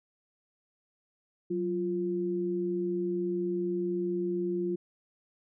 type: tone pair together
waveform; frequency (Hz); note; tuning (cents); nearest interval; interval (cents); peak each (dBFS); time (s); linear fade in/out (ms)
sine; 184.98 / 349.2; F#3 / F4; 0 / 0; major seventh; 1100; -34 / -29; 1.5-4.76; 10
effects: none